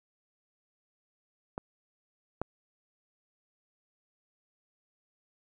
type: clicks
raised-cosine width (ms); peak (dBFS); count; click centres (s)
1; -21 / -17; 2; 1.579 / 2.416
effects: none